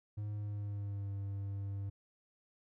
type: tone with pitch glide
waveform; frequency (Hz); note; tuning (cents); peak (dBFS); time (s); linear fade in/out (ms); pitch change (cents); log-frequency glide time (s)
triangle; 104.5 to 99.26; G#2 to G2; +11 to +22; -35; 0.17-1.9; 10; -89; 0.32-1.13
effects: none